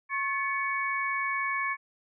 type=tone cluster; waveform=sine; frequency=1091 / 1729 / 2235 Hz; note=C#6 / A6 / C#7; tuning=-28 / -31 / +14 cents; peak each=-31 / -33 / -31 dBFS; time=0.09-1.77 s; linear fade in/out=50 ms; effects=none